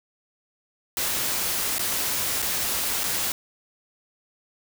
white noise with dropouts, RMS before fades -26 dBFS, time 0.97-3.32 s, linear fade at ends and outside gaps 1 ms, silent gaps 1.783-1.793 / 2.42-2.425 / 3.035-3.039 s, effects none

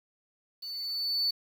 triangle tone with level ramp, 4490 Hz, C#8, 21 cents sharp, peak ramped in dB -36 to -22 dBFS, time 0.62-1.31 s, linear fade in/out 10 ms, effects tanh soft clip ceiling -20 dBFS + 9-bit

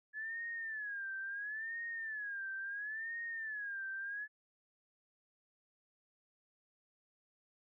sine tone with vibrato, 1704 Hz, G#6, 44 cents sharp, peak -39 dBFS, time 0.13-4.28 s, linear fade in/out 50 ms, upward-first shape sine, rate 0.73 Hz, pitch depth 150 cents each way, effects none

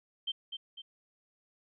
sine tone with echo, 3136 Hz, G7, in tune, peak -31 dBFS, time 0.27-0.32 s, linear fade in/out 10 ms, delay 250 ms, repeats 2, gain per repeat -6 dB, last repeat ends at 0.82 s, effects none

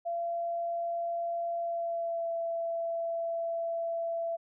sine tone with pitch glide, 682 to 669.9 Hz, F5 to E5, -41 to +28 cents, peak -30 dBFS, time 0.05-4.37 s, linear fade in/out 20 ms, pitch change -31 cents, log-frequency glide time 1.57-2.31 s, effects none

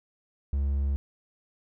triangle tone, 69.6 Hz, C#2, 8 cents sharp, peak -22 dBFS, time 0.53-0.96 s, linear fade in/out 0 ms, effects none

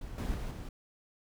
brown noise with level steps, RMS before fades -43 / -34 / -37 / -41 dBFS, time 0.01-0.69 s, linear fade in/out 5 ms, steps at 0.18 / 0.34 / 0.51 s, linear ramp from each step 2 ms, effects none

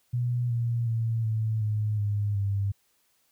sine tone with pitch steps, 121.8 / 117.79 / 113.91 / 110.15 / 106.52 / 103.01 / 99.62 Hz, B2 / A#2 / A#2 / A2 / G#2 / G#2 / G2, -24 / +18 / -40 / +2 / +44 / -14 / +28 cents, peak -24 dBFS, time 0.13-2.72 s, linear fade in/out 10 ms, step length 370 ms, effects white hiss -69 dBFS RMS until 3.31 s

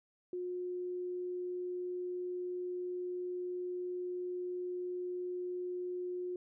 sine tone, 359.7 Hz, F#4, 49 cents flat, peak -36 dBFS, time 0.33-6.36 s, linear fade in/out 2 ms, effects none

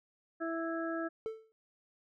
harmonic tone, 329.6 Hz, E4, in tune, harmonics 1 / 2 / 4 / 5, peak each -36 / -39 / -42 / -43 dBFS, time 0.4-1.09 s, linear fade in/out 20 ms
triangle tone with exponential decay, 442.8 Hz, A4, 11 cents sharp, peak -30 dBFS, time 1.26-1.52 s, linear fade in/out 0 ms, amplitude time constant 55 ms
effects none

